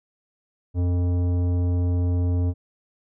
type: tone with tanh clipping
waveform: triangle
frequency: 88.5 Hz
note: F2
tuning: 23 cents sharp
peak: -21 dBFS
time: 0.74-2.54 s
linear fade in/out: 50 ms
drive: 17 dB
effects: none